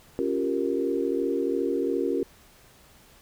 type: chord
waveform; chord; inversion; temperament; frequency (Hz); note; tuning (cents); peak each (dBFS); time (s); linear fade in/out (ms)
sine; G half-diminished seventh; second; equal; 277.2 / 349.2 / 392 / 466.2; Db4 / F4 / G4 / Bb4; 0 / 0 / 0 / 0; -29; 0.19-2.23; 0
effects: pink hiss -55 dBFS RMS until 3.21 s